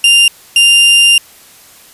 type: tone pair in turn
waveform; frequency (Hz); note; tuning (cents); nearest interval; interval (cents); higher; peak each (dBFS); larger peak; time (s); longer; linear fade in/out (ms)
40% pulse; 2794 / 2794; F7 / F7; 0 / 0; unison; 0; neither; -3; neither; 0.04-0.28 / 0.56-1.18; second; 2
effects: white hiss -40 dBFS RMS until 1.93 s + resampled to 32000 Hz